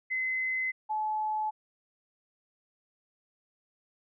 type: tone pair in turn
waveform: sine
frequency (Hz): 2045 / 859.8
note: C7 / A5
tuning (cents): -40 / -40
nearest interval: octave + minor third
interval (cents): 1500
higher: first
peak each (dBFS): -28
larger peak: neither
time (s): 0.1-0.72 / 0.89-1.51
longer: neither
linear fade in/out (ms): 20
effects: none